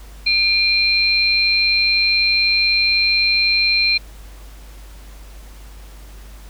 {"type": "tone pair together", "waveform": "sine", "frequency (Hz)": [2398, 4138], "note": ["D7", "C8"], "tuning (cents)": [36, -20], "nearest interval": "major sixth", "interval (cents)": 944, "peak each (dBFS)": -16, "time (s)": [0.26, 3.98], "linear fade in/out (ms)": 10, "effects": ["added 50 Hz sine -36 dBFS peak until 6.49 s", "pink hiss -46 dBFS RMS until 6.49 s"]}